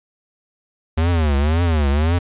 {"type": "tone with vibrato", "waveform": "square", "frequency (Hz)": 77.7, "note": "D#2", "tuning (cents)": -2, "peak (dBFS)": -15, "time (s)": [0.97, 2.19], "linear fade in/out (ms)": 10, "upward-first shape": "triangle", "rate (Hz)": 1.9, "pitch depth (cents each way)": 230, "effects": ["resampled to 8000 Hz", "9-bit"]}